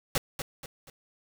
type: noise with echo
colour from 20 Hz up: pink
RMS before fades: -26 dBFS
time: 0.15-0.18 s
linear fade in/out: 2 ms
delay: 240 ms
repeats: 3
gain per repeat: -8 dB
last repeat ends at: 0.9 s
effects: none